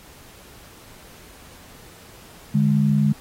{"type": "tone pair together", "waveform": "sine", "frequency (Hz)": [146.87, 207.7], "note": ["D3", "G#3"], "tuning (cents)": [0, 0], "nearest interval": "tritone", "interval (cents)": 600, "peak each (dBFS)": -18, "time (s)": [2.54, 3.13], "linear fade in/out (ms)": 10, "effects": ["pink hiss -47 dBFS RMS until 3.2 s", "AAC 48 kbps"]}